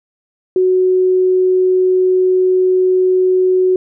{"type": "tone", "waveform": "sine", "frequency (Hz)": 370.1, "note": "F#4", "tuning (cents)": 0, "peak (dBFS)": -9, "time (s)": [0.56, 3.76], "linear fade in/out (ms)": 2, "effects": []}